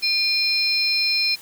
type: tone cluster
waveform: sine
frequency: 2428 / 4165 / 5250 Hz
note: D#7 / C8 / E8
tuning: -43 / -9 / -8 cents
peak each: -23 / -22 / -22 dBFS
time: 0.02-1.36 s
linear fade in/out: 20 ms
effects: white hiss -44 dBFS RMS until 1.41 s